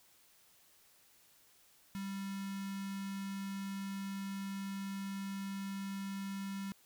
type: tone with notch filter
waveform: square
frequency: 196 Hz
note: G3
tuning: in tune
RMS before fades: -41 dBFS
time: 1.95-6.72 s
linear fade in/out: 0 ms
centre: 580 Hz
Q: 1.4
effects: white hiss -66 dBFS RMS until 6.85 s